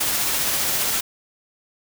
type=noise with tremolo; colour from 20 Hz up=white; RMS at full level=-21 dBFS; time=0-1.01 s; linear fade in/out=10 ms; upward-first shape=triangle; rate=15 Hz; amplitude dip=25%; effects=none